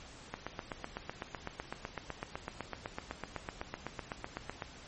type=click train; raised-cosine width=0.5 ms; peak=-22 dBFS; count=35; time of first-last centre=0.34-4.622 s; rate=7.94 Hz; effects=pink hiss -52 dBFS RMS until 4.87 s + MP3 32 kbps